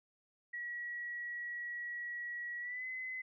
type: tone with pitch glide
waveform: sine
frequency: 1921 to 2032 Hz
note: B6 to B6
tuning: -48 to +49 cents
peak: -39 dBFS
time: 0.53-3.22 s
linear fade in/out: 10 ms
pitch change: +97 cents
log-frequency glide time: 2.6-2.85 s
effects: none